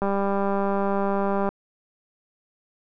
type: click train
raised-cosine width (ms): 1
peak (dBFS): -12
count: 292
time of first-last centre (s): 0.02-1.49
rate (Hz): 198
effects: none